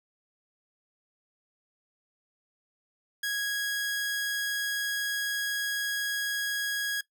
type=tone; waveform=sawtooth; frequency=1654 Hz; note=G#6; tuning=8 cents flat; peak=-25 dBFS; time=3.23-7.01 s; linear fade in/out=5 ms; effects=noise-tail reverb RT60 0.1 s tail -18 dB re dry